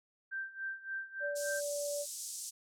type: tone with tremolo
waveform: sine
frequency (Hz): 1568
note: G6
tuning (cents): 0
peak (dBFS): -35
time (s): 0.31-1.61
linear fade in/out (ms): 20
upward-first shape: sine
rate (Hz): 3.5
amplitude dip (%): 85
type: tone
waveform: sine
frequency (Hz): 579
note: D5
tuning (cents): -25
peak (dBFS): -35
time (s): 1.2-2.06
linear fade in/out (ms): 50
type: band-pass noise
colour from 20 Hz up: pink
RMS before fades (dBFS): -43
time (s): 1.35-2.51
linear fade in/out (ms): 20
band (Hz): 5900 to 10000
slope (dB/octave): 24
effects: none